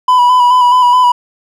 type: tone with vibrato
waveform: triangle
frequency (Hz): 990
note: B5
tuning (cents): +4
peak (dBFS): -3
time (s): 0.08-1.12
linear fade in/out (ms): 5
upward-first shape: square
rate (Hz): 4.7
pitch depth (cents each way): 26
effects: none